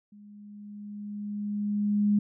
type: tone with level ramp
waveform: sine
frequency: 206.5 Hz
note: G#3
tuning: 10 cents flat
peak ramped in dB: -48 to -19 dBFS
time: 0.12-2.19 s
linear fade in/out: 5 ms
effects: none